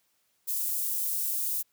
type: high-pass noise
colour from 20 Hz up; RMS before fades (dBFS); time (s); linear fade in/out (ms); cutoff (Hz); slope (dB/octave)
white; -30; 0.47-1.63; 20; 11000; 12
effects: white hiss -72 dBFS RMS until 1.72 s + high-pass 80 Hz 12 dB/octave